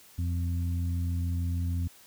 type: harmonic tone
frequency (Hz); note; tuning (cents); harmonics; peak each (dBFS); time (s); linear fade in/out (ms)
86.4; F2; -18; 1 / 2 / 3; -27 / -39 / -40; 0.18-1.88; 10
effects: white hiss -55 dBFS RMS until 2.06 s